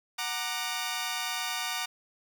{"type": "chord", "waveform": "10% pulse", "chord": "Gb augmented", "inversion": "none", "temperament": "equal with one note detuned", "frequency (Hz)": [740, 932.3, 1192.4], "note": ["Gb5", "Bb5", "D6"], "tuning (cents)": [0, 0, 26], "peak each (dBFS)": -27, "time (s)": [0.18, 1.86], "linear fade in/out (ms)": 10, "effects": ["10-bit"]}